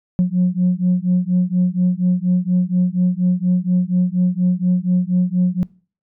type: beating tone pair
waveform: sine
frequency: 178.5 / 182.7 Hz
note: F3 / F#3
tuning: +38 / -22 cents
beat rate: 4.2 Hz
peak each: -15 dBFS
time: 0.19-5.63 s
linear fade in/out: 0 ms
effects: noise-tail reverb RT60 0.4 s tail -23 dB re dry + tanh soft clip ceiling -9 dBFS